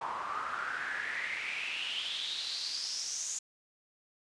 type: noise with band-pass filter sweep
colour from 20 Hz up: pink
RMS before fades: -37 dBFS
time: 0.01-3.39 s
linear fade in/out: 5 ms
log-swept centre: 990 to 6900 Hz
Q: 6.6
effects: resampled to 22050 Hz